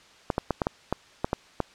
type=clicks; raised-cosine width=1 ms; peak=-10 dBFS; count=9; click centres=0.302 / 0.381 / 0.507 / 0.618 / 0.669 / 0.926 / 1.245 / 1.331 / 1.603 s; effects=white hiss -54 dBFS RMS until 1.74 s + low-pass 5000 Hz 12 dB/octave